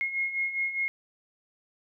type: beating tone pair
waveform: sine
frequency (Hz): 2152 / 2156.9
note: C7 / C#7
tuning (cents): +48 / -48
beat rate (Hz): 4.9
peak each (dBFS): -34 / -28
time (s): 0.01-0.88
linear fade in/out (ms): 0
effects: none